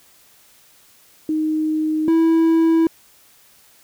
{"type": "tone pair in turn", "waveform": ["sine", "triangle"], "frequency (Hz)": [311.1, 326.9], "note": ["D#4", "E4"], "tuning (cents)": [0, -14], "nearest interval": "minor second", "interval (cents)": 86, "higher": "second", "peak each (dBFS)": [-17, -10], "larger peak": "second", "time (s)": [[1.29, 2.08], [2.08, 2.87]], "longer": "neither", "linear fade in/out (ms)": 2, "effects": ["white hiss -52 dBFS RMS until 3.83 s"]}